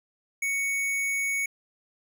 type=tone; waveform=square; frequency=2225 Hz; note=C#7; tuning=6 cents sharp; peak=-26 dBFS; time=0.42-1.46 s; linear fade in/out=5 ms; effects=none